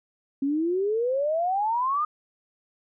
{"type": "exponential sweep", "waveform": "sine", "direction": "up", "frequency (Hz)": [268.8, 1244.5], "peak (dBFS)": -22, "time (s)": [0.42, 2.05], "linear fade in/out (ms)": 5, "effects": []}